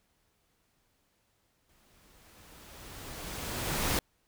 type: noise with exponential growth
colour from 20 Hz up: pink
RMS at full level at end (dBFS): -28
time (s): 1.69-3.99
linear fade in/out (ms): 2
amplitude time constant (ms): 500
effects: pink hiss -73 dBFS RMS until 4.27 s